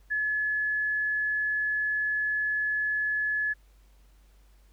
sine tone, 1709 Hz, G#6, 49 cents sharp, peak -25 dBFS, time 0.1-3.54 s, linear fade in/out 20 ms, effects added 49 Hz sine -55 dBFS peak until 4.72 s + pink hiss -67 dBFS RMS until 4.72 s

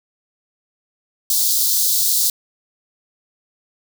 white high-pass noise, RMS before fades -17 dBFS, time 1.3-2.3 s, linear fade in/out 2 ms, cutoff 3800 Hz, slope 48 dB/octave, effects none

